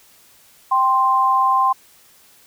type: tone pair together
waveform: sine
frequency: 784 / 1046.5 Hz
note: G5 / C6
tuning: 0 / 0 cents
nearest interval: perfect fourth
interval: 500 cents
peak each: -19 / -14 dBFS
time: 0.71-1.73 s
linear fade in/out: 10 ms
effects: white hiss -51 dBFS RMS until 2.46 s